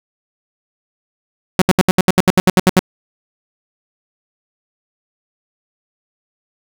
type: tone bursts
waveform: sawtooth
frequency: 185 Hz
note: F#3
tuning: in tune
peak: -3 dBFS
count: 13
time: 1.59-2.792 s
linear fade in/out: 0 ms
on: 26 ms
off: 72 ms
effects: none